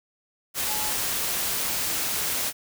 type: tone in noise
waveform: sine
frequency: 853 Hz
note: G#5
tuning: 46 cents sharp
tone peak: -34 dBFS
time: 0.66-0.93 s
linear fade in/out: 50 ms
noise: white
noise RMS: -27 dBFS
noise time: 0.54-2.53 s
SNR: -10 dB
effects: none